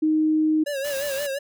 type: tone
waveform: sine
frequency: 311.1 Hz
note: D#4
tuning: in tune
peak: -17 dBFS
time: 0.02-0.64 s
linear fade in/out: 10 ms
type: tone with vibrato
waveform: square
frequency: 560 Hz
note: C#5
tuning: 18 cents sharp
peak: -26 dBFS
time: 0.66-1.39 s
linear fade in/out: 10 ms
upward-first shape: sine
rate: 5.7 Hz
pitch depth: 79 cents each way
type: noise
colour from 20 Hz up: white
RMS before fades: -35 dBFS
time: 0.84-1.27 s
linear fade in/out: 10 ms
effects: none